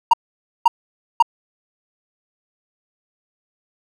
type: tone bursts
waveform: triangle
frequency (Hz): 932.3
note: A#5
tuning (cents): 0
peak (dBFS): -5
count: 3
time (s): 0.11-1.225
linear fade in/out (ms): 5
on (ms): 25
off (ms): 520
effects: none